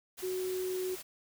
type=tone in noise; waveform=sine; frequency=370 Hz; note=F#4; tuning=in tune; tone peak=-32 dBFS; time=0.22-0.96 s; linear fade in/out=20 ms; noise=white; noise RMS=-45 dBFS; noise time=0.17-1.03 s; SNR=+10 dB; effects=none